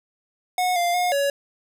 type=tone with pitch steps; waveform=square; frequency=729 / 697 / 717 / 562 Hz; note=F#5 / F5 / F5 / C#5; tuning=-26 / -4 / +45 / +24 cents; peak=-20 dBFS; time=0.58-1.3 s; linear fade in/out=2 ms; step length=180 ms; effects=none